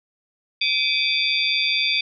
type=tone cluster; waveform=sine; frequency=2318 / 2506 / 3453 / 3597 / 4695 Hz; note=D7 / D#7 / A7 / A7 / D8; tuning=-23 / +12 / -33 / +37 / -1 cents; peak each=-25 dBFS; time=0.61-2.01 s; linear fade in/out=5 ms; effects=none